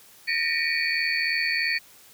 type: tone cluster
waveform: sine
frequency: 1819 / 1902 / 2274 / 2429 / 4469 Hz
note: A#6 / A#6 / C#7 / D#7 / C#8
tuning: -43 / +34 / +44 / -42 / +13 cents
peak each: -29 dBFS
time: 0.27-1.79 s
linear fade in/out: 20 ms
effects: white hiss -52 dBFS RMS until 2.13 s